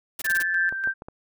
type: noise bursts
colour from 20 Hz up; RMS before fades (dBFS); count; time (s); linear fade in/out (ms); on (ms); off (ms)
white; -32; 5; 0.19-0.427; 5; 29; 23
type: tone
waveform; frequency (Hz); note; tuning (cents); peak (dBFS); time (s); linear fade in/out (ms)
sine; 1744; A6; -16; -24; 0.24-0.7; 10
type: tone with tremolo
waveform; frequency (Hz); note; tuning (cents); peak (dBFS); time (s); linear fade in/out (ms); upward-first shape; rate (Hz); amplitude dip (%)
sine; 1568; G6; 0; -21; 0.25-0.94; 50; square; 3.4; 50
type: clicks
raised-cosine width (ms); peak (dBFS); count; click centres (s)
1; -24; 4; 0.725 / 0.874 / 1.021 / 1.085
effects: none